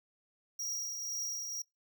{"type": "tone with tremolo", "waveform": "square", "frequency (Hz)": 5690, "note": "F8", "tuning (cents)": 31, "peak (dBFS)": -35, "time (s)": [0.59, 1.62], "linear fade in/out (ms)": 5, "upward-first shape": "triangle", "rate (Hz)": 2, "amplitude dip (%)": 40, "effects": ["noise-tail reverb RT60 0.2 s tail -24 dB re dry"]}